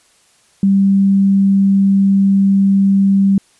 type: tone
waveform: sine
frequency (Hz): 196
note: G3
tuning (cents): 0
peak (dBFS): -8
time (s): 0.63-3.38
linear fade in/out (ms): 2
effects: white hiss -53 dBFS RMS until 3.59 s + resampled to 24000 Hz